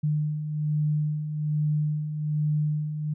sine beating tone pair, 150 / 151.2 Hz, D3 / D#3, +37 / -49 cents, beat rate 1.2 Hz, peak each -32 / -24 dBFS, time 0.03-3.14 s, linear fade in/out 10 ms, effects none

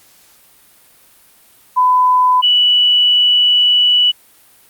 sine tone pair in turn, 1004 / 2954 Hz, B5 / F#7, +28 / -3 cents, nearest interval octave + perfect fifth, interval 1869 cents, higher second, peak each -8 dBFS, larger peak neither, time 1.76-2.42 / 2.42-4.12 s, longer second, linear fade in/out 20 ms, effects white hiss -48 dBFS RMS until 4.69 s + Opus 48 kbps

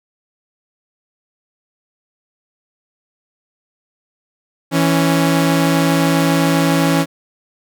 sawtooth tone pair together, 164.82 / 277.2 Hz, E3 / C#4, 0 / 0 cents, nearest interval major sixth, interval 900 cents, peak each -11 dBFS, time 4.71-7.06 s, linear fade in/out 50 ms, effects none

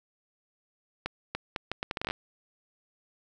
accelerating click train, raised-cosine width 0.3 ms, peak -15 dBFS, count 13, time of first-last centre 1.06-2.109 s, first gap 290 ms, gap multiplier 0.73, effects none

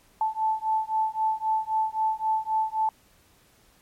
sine beating tone pair, 874 / 877.8 Hz, A5 / A5, -12 / -4 cents, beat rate 3.8 Hz, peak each -26 dBFS, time 0.21-2.89 s, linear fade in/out 2 ms, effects pink hiss -60 dBFS RMS until 3.81 s + MP3 64 kbps

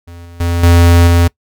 square tone with level steps, 85.8 Hz, F2, 30 cents flat, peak -31 / -33 / -13 / -5 / -7 dBFS, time 0.07-1.28 s, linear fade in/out 10 ms, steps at 0.25 / 0.4 / 0.63 / 1.07 s, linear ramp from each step 5 ms, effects noise-tail reverb RT60 0.1 s tail -23 dB re dry

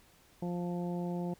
harmonic tone, 175.4 Hz, F3, 8 cents sharp, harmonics 1 / 2 / 3 / 4 / 5, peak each -34 / -40 / -44 / -46 / -48 dBFS, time 0.42-1.34 s, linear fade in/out 5 ms, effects pink hiss -63 dBFS RMS until 1.39 s

